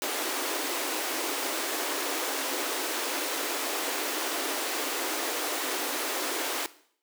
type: high-pass noise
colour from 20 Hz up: pink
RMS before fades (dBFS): -31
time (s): 0.02-6.66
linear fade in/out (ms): 0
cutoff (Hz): 270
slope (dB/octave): 96
effects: noise-tail reverb RT60 0.6 s tail -17 dB re dry